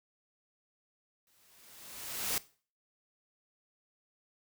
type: noise with exponential growth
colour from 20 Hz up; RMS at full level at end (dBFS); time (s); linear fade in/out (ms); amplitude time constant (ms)
white; -31; 1.27-2.38; 1; 240
effects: noise-tail reverb RT60 0.4 s tail -19 dB re dry